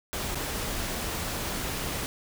pink noise with dropouts, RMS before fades -32 dBFS, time 0.13-2.06 s, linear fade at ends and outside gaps 0 ms, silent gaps 0.347-0.355 s, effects none

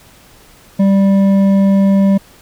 sine tone with hard clipping, 196 Hz, G3, in tune, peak -9 dBFS, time 0.79-2.18 s, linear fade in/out 10 ms, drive 7 dB, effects pink hiss -44 dBFS RMS until 2.41 s

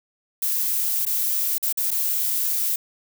violet noise with dropouts, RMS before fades -23 dBFS, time 0.42-2.76 s, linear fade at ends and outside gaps 5 ms, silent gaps 1.053-1.064 / 1.582-1.627 / 1.727-1.773 / 1.907-1.913 s, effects none

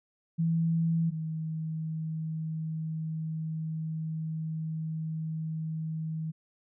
sine tone pair in turn, 164.81 / 159.02 Hz, E3 / D#3, 0 / +38 cents, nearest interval minor second, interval 62 cents, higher first, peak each -24 / -31 dBFS, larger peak first, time 0.38-1.11 / 1.11-6.32 s, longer second, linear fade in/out 20 ms, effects none

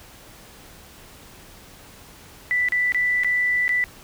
sine tone with dropouts, 1979 Hz, B6, 3 cents sharp, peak -18 dBFS, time 2.51-3.84 s, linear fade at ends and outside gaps 0 ms, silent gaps 2.686-2.722 / 2.921-2.946 / 3.235-3.246 / 3.68-3.692 s, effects pink hiss -46 dBFS RMS until 4.03 s

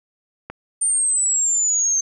click, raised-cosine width 0.5 ms, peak -16 dBFS, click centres 0.5 s
sine exponential sweep, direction down, 8980 to 6280 Hz, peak -16 dBFS, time 0.81-2.01 s, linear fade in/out 10 ms
effects none

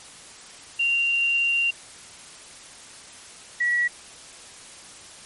sine tone pair in turn, 2771 / 1931.3 Hz, F7 / B6, -14 / -39 cents, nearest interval tritone, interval 625 cents, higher first, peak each -19 dBFS, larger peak neither, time 0.79-1.71 / 3.6-3.88 s, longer first, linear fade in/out 10 ms, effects white hiss -44 dBFS RMS until 5.25 s + MP3 48 kbps

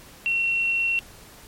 sine tone, 2725 Hz, F7, 43 cents flat, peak -20 dBFS, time 0.26-0.99 s, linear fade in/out 0 ms, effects pink hiss -47 dBFS RMS until 1.47 s + MP3 64 kbps

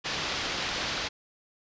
white low-pass noise, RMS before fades -32 dBFS, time 0.04-1.09 s, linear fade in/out 20 ms, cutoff 4900 Hz, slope 24 dB/octave, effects resampled to 16000 Hz

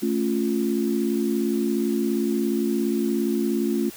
sine chord, A augmented, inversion none, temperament equal, 220 / 277.2 / 349.2 Hz, A3 / C#4 / E#4, 0 / 0 / 0 cents, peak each -24 / -26 / -25 dBFS, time 0.02-3.9 s, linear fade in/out 10 ms, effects white hiss -42 dBFS RMS until 3.96 s

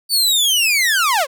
sawtooth linear sweep, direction down, 4600 to 493.9 Hz, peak -10 dBFS, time 0.09-1.27 s, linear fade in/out 50 ms, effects none

